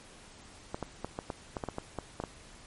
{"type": "clicks", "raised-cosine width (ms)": 1, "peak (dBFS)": -20, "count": 12, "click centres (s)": [0.745, 0.827, 1.046, 1.189, 1.302, 1.568, 1.638, 1.687, 1.784, 1.987, 2.201, 2.238], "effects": ["pink hiss -53 dBFS RMS until 2.66 s", "MP3 48 kbps"]}